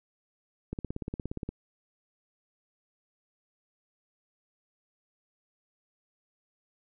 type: click train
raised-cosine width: 3 ms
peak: -21 dBFS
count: 14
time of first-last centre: 0.73-1.49 s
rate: 17.1 Hz
effects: none